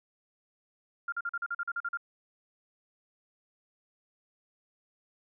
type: tone bursts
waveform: sine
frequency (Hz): 1396.9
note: F6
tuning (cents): 0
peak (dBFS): -30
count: 11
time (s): 1.08-1.973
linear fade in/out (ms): 5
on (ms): 43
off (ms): 42
effects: none